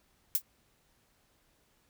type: noise with exponential decay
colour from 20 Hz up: violet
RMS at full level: -22 dBFS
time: 0.35-0.42 s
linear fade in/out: 1 ms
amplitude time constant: 15 ms
effects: pink hiss -70 dBFS RMS until 1.89 s